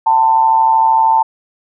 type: tone with amplitude modulation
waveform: sine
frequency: 892 Hz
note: A5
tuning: 23 cents sharp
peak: -5 dBFS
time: 0.06-1.23 s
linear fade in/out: 10 ms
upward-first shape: sine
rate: 133 Hz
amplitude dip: 60%
effects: none